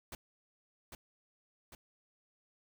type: noise with echo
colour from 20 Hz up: pink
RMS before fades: -45 dBFS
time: 0.12-0.15 s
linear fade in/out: 2 ms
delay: 800 ms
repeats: 2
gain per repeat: -4 dB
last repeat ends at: 1.75 s
effects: none